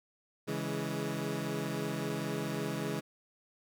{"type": "chord", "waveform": "20% pulse", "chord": "C# minor", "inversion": "none", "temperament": "equal with one note detuned", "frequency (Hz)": [139.72, 164.81, 207.7], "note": ["C#3", "E3", "G#3"], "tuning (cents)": [14, 0, 0], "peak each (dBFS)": -33, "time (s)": [0.47, 3.01], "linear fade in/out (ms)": 20, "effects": []}